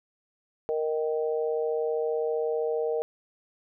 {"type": "harmonic tone", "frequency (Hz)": 155.4, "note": "D#3", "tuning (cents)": -2, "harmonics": [3, 4, 5], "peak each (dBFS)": [-26, -32, -38], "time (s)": [0.69, 3.02], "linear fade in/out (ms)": 0, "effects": []}